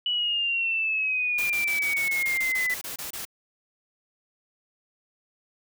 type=exponential sweep; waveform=sine; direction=down; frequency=2960 to 1990 Hz; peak=-23 dBFS; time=0.06-2.74 s; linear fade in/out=2 ms
type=noise bursts; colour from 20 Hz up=white; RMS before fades=-35 dBFS; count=13; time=1.38-3.252 s; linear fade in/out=5 ms; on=120 ms; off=26 ms
effects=none